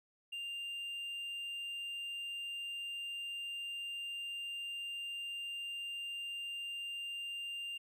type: tone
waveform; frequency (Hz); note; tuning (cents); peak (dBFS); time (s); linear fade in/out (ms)
triangle; 2794; F7; 0; -38; 0.32-7.78; 10
effects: none